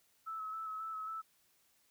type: tone with vibrato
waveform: sine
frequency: 1300 Hz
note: E6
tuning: 24 cents flat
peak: -39 dBFS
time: 0.26-1.22 s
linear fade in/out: 20 ms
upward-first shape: square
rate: 3.7 Hz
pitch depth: 20 cents each way
effects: white hiss -72 dBFS RMS until 1.9 s